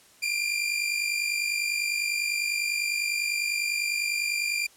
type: tone pair together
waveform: sawtooth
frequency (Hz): 2368 / 2418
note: D7 / D7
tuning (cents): +14 / +50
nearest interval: unison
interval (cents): 36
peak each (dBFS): -25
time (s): 0.22-4.67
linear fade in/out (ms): 10
effects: white hiss -56 dBFS RMS until 4.76 s + low-pass 11000 Hz 12 dB/octave